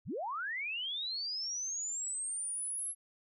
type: linear sweep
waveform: sine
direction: up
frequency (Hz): 50.7 to 11175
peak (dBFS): -35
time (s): 0.05-2.95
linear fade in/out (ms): 50
effects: none